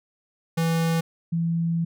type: tone pair in turn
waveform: square / sine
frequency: 164.81 / 167.11 Hz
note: E3 / E3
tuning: 0 / +24 cents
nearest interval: unison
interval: 24 cents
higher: second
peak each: -21 dBFS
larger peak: neither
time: 0.57-1.01 / 1.32-1.85 s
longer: second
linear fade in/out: 10 ms
effects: none